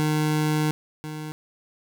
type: tone pair in turn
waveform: 25% pulse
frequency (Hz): 153.1 / 153.77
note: D#3 / D#3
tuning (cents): -28 / -20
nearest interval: unison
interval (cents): 8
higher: second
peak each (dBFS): -17 / -28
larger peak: first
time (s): 0-0.71 / 1.04-1.32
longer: first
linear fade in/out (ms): 0
effects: none